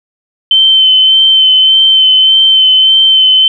sine tone with vibrato, 3081 Hz, G7, 31 cents flat, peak -3 dBFS, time 0.51-3.48 s, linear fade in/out 2 ms, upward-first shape sine, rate 1.7 Hz, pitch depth 18 cents each way, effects none

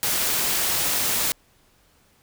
white noise, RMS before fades -23 dBFS, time 0.03-1.32 s, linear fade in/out 0 ms, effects pink hiss -60 dBFS RMS until 2.22 s

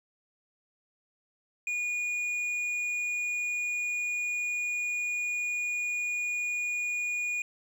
sine tone with hard clipping, 2447 Hz, D#7, 29 cents flat, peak -30 dBFS, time 1.67-7.42 s, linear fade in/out 2 ms, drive 5 dB, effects none

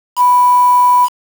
sine tone with quantisation, 987.8 Hz, B5, in tune, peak -6 dBFS, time 0.16-1.09 s, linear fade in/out 50 ms, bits 4, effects none

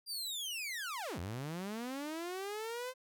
sawtooth linear two-way sweep, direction down then up, 4820 to 79.8 to 520 Hz, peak -35 dBFS, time 0.06-2.94 s, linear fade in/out 50 ms, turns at 1.19 s, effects none

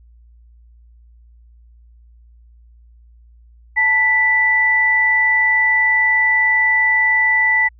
sine tone pair together, 878.4 / 1975.5 Hz, A5 / B6, -3 / 0 cents, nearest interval octave + major second, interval 1403 cents, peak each -22 / -12 dBFS, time 3.76-7.69 s, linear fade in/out 20 ms, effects added 58 Hz sine -44 dBFS peak until 7.79 s

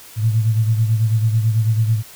sine beating tone pair, 110 / 119.1 Hz, A2 / A#2, 0 / +38 cents, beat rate 9.1 Hz, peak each -14 / -22 dBFS, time 0.16-2.03 s, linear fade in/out 50 ms, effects white hiss -41 dBFS RMS until 2.15 s

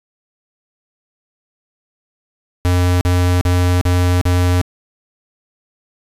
square tone bursts, 89.4 Hz, F2, 41 cents sharp, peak -12 dBFS, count 5, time 2.65-4.614 s, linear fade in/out 0 ms, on 360 ms, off 41 ms, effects resampled to 32000 Hz

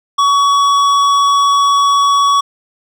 sine tone with hard clipping, 1127 Hz, C#6, 28 cents sharp, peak -10 dBFS, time 0.18-2.41 s, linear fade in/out 10 ms, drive 11 dB, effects none

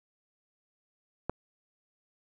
click, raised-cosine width 1 ms, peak -16 dBFS, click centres 1.296 s, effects none

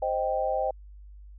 sine chord, C minor, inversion none, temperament equal, 523.3 / 622.3 / 784 Hz, C5 / Eb5 / G5, 0 / 0 / 0 cents, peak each -29 dBFS, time 0.02-0.71 s, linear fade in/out 5 ms, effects added 50 Hz sine -44 dBFS peak until 1.38 s

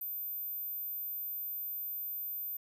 sine tone, 13740 Hz, A9, 42 cents flat, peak -36 dBFS, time 0.01-2.57 s, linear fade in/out 5 ms, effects none

